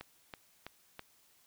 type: click train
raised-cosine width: 0.3 ms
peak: -27 dBFS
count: 4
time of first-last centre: 0.01-0.994 s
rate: 3.05 Hz
effects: white hiss -67 dBFS RMS until 1.46 s